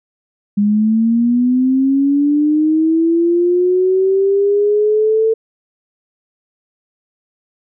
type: linear sweep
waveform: sine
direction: up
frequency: 202.5 to 447.9 Hz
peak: -10 dBFS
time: 0.57-5.34 s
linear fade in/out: 10 ms
effects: none